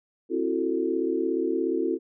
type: chord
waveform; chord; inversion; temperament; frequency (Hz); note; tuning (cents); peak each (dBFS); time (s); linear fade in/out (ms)
sine; F# half-diminished seventh; second; just; 266.4 / 333 / 370 / 444; C4 / E4 / F#4 / A4; +31 / +18 / 0 / +16; -31 / -27 / -28 / -30; 0.29-1.99; 50
effects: none